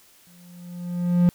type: tone with exponential growth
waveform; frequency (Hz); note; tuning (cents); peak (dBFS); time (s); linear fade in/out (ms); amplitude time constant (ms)
triangle; 175.9; F3; +13; -10; 0.27-1.29; 0; 220
effects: white hiss -55 dBFS RMS until 1.34 s